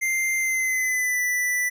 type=tone with pitch glide; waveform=square; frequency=2093 to 1980.1 Hz; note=C7 to B6; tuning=0 to +4 cents; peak=-22 dBFS; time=0.01-1.7 s; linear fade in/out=20 ms; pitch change=-96 cents; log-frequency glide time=0.36-1.21 s; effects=none